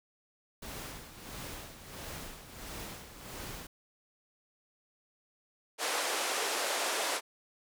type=noise with tremolo; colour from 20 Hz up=pink; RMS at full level=-42 dBFS; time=0.62-3.67 s; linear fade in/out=5 ms; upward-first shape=sine; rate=1.5 Hz; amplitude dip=65%
type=band-pass noise; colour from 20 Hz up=pink; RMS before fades=-33 dBFS; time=5.78-7.21 s; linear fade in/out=50 ms; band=410 to 11000 Hz; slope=24 dB/octave
effects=none